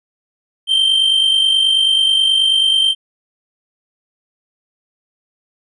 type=tone with amplitude modulation; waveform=triangle; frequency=3136 Hz; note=G7; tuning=in tune; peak=-7 dBFS; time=0.67-2.95 s; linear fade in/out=50 ms; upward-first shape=sine; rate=49.3 Hz; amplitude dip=50%; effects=resampled to 24000 Hz